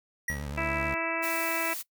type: tone with exponential decay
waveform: square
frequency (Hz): 1918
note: A#6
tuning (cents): +49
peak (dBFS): -27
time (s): 0.28-0.5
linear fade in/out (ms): 5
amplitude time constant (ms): 47
type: tone with vibrato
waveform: 20% pulse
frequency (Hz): 72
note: D2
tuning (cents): -34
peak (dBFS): -29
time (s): 0.3-0.94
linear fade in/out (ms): 0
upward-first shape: sine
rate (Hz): 9.3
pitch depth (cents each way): 96
type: harmonic tone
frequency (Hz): 329.6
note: E4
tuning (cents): 0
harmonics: 1 / 2 / 3 / 4 / 5 / 6 / 7 / 8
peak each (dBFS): -37 / -34 / -37 / -37 / -39 / -36 / -36 / -36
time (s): 0.57-1.74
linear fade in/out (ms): 10
type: noise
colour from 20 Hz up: blue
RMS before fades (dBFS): -36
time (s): 1.22-1.83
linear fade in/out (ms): 20
effects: noise-tail reverb RT60 0.1 s tail -20 dB re dry